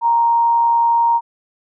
sine tone with amplitude modulation, 932.3 Hz, A#5, in tune, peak -10 dBFS, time 0.01-1.21 s, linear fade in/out 50 ms, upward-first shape sine, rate 131 Hz, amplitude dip 25%, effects none

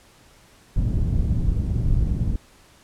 pink low-pass noise, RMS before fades -21 dBFS, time 0.76-2.36 s, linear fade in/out 2 ms, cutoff 140 Hz, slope 12 dB/octave, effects pink hiss -53 dBFS RMS until 2.83 s + low-pass 11000 Hz 12 dB/octave

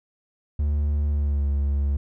triangle tone with pitch glide, 73.42 to 70.55 Hz, D2 to C#2, 0 to +31 cents, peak -18 dBFS, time 0.59-1.97 s, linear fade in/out 5 ms, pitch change -69 cents, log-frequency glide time 1.09-1.47 s, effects none

